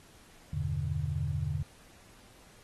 sine chord, E minor seventh, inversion none, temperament equal, 82.41 / 98 / 123.47 / 146.83 Hz, E2 / G2 / B2 / D3, 0 / 0 / 0 / 0 cents, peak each -35 / -37 / -37 / -33 dBFS, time 0.53-1.63 s, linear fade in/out 5 ms, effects pink hiss -58 dBFS RMS until 2.63 s + AAC 32 kbps

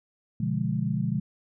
sine chord, B diminished seventh, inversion none, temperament equal, 123.47 / 146.83 / 174.61 / 207.7 Hz, B2 / D3 / F3 / Ab3, 0 / 0 / 0 / 0 cents, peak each -30 dBFS, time 0.4-1.2 s, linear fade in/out 5 ms, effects none

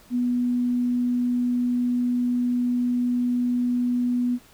sine tone, 245.2 Hz, B3, 12 cents flat, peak -20 dBFS, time 0.1-4.39 s, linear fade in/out 50 ms, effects pink hiss -53 dBFS RMS until 4.53 s

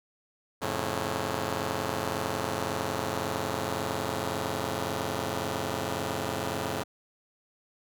5% pulse chord, F augmented, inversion none, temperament just, 87.31 / 109.13 / 136.42 Hz, F2 / A2 / C#3, 0 / -14 / -27 cents, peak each -23 dBFS, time 0.61-6.84 s, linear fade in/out 20 ms, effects none

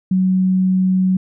sine tone, 186.5 Hz, F#3, 14 cents sharp, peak -12 dBFS, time 0.11-1.17 s, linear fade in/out 5 ms, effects none

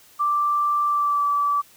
sine tone with pitch glide, 1174.7 to 1155.2 Hz, D6 to D6, 0 to -29 cents, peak -18 dBFS, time 0.19-1.62 s, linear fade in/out 20 ms, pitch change -29 cents, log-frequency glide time 0.86-1.26 s, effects white hiss -52 dBFS RMS until 1.76 s

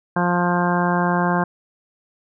harmonic tone, 176.2 Hz, F3, 16 cents sharp, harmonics 1 / 2 / 3 / 4 / 5 / 6 / 7 / 8 / 9, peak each -20 / -26 / -28 / -25 / -25 / -25 / -34 / -31 / -27 dBFS, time 0.16-1.44 s, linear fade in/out 5 ms, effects none

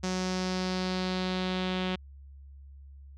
sawtooth tone with low-pass filter sweep, 184.6 Hz, F#3, 4 cents flat, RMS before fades -31 dBFS, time 0.03-1.96 s, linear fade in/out 10 ms, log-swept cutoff 6000 to 3300 Hz, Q 3, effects added 69 Hz sine -46 dBFS peak until 3.17 s

